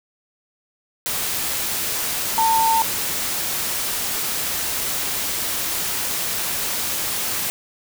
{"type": "tone in noise", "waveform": "sine", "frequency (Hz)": 902, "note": "A5", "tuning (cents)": 43, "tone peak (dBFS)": -15, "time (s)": [2.38, 2.82], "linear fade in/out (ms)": 0, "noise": "white", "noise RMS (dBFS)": -24, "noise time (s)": [1.06, 7.5], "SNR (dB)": 6, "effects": []}